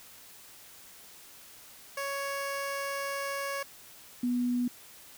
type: tone pair in turn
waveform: 15% pulse / sine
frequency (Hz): 556 / 245.1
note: C#5 / B3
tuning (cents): +5 / -13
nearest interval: octave + major second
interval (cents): 1418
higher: first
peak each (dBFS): -26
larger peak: neither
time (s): 1.97-3.63 / 4.23-4.68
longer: first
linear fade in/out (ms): 5
effects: white hiss -52 dBFS RMS until 5.17 s